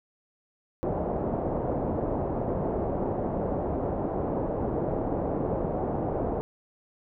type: low-pass noise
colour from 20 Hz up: white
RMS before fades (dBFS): -29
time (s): 0.83-6.41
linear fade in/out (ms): 0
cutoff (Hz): 690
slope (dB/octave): 24
effects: none